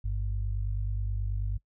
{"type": "tone pair together", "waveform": "sine", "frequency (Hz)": [50, 99.3], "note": ["G1", "G2"], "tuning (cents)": [35, 23], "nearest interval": "octave", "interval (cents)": 1188, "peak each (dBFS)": [-29, -33], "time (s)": [0.04, 1.58], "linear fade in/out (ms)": 10, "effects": ["noise-tail reverb RT60 0.1 s tail -23 dB re dry"]}